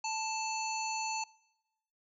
harmonic tone, 880 Hz, A5, in tune, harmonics 1 / 3 / 5 / 7 / 8, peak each -35 / -40 / -42 / -43 / -44 dBFS, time 0.04-1.24 s, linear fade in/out 5 ms, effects noise-tail reverb RT60 1.0 s tail -24 dB re dry

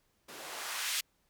blue noise with band-pass filter sweep, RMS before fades -38 dBFS, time 0.28-1.01 s, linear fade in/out 10 ms, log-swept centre 280 to 2900 Hz, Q 0.89, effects pink hiss -74 dBFS RMS until 1.29 s

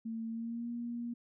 sine tone with pitch glide, 225.8 to 237.2 Hz, A3 to A#3, +45 to +30 cents, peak -36 dBFS, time 0.05-1.14 s, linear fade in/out 10 ms, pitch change +85 cents, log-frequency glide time 0.28-0.69 s, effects none

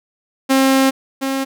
sawtooth tone pair in turn, 267.2 / 269.2 Hz, C4 / C4, +36 / +49 cents, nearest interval unison, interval 13 cents, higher second, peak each -7 / -14 dBFS, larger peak first, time 0.49-0.91 / 1.21-1.45 s, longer first, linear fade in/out 20 ms, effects none

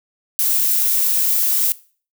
violet noise with high-pass filter sweep, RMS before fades -17 dBFS, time 0.39-1.72 s, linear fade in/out 0 ms, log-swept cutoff 200 to 550 Hz, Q 5.4, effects noise-tail reverb RT60 0.4 s tail -19 dB re dry

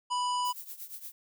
harmonic tone, 987.8 Hz, B5, in tune, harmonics 1 / 3 / 5 / 7 / 9, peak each -28 / -38 / -42 / -45 / -47 dBFS, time 0.1-0.53 s, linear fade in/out 20 ms
violet noise with tremolo, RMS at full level -40 dBFS, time 0.45-1.12 s, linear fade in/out 2 ms, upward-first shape triangle, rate 8.6 Hz, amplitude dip 85%
effects none

